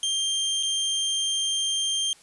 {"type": "tone with dropouts", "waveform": "sawtooth", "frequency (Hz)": 3176, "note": "G7", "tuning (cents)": 22, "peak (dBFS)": -20, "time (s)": [0.03, 2.13], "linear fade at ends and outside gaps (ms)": 1, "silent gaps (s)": [0.628, 0.632], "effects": ["white hiss -54 dBFS RMS until 2.22 s", "resampled to 24000 Hz"]}